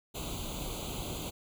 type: noise with comb filter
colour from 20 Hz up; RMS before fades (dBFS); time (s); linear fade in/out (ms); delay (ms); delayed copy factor
pink; -38; 0.14-1.31; 20; 0.28; +1
effects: none